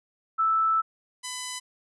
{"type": "tone pair in turn", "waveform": ["sine", "5% pulse"], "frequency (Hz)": [1317, 1003], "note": ["E6", "B5"], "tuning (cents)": [-2, 26], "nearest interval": "perfect fourth", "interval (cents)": 472, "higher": "first", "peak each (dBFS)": -20, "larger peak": "neither", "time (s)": [[0.38, 0.82], [1.23, 1.6]], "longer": "first", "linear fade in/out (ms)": 20, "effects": ["resampled to 24000 Hz"]}